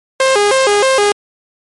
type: tone with vibrato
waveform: sawtooth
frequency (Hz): 466.2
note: A#4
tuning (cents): 0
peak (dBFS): -5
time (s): 0.2-1.12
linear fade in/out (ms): 2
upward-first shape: square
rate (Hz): 3.2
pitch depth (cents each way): 220
effects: MP3 48 kbps